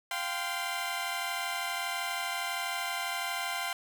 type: chord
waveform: 15% pulse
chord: F suspended second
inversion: none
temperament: equal with one note detuned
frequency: 698.5 / 784 / 1031.5 Hz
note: F5 / G5 / C6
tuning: 0 / 0 / -25 cents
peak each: -30 dBFS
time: 0.11-3.73 s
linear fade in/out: 2 ms
effects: none